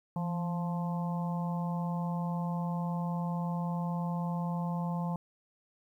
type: harmonic tone with a mistuned harmonic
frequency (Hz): 174.9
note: F3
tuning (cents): +3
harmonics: 1 / 3 / 4 / 5 / 6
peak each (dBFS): -31 / -45 / -44 / -41 / -45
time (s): 0.16-5.16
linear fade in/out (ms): 2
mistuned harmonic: 1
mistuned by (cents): -54
effects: 11-bit